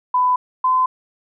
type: tone pair in turn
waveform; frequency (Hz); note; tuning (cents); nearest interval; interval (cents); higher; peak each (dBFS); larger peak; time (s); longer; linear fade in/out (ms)
sine; 1000 / 1023.4; B5 / C6; +21 / -39; unison; 40; second; -13; neither; 0.14-0.36 / 0.64-0.86; neither; 5
effects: none